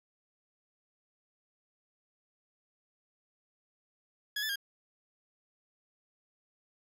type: tone with pitch steps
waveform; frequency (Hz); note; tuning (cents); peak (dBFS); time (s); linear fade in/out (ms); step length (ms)
20% pulse; 1677 / 1745 / 1616; G#6 / A6 / G#6; +16 / -15 / -48; -27; 4.36-4.558; 5; 66
effects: none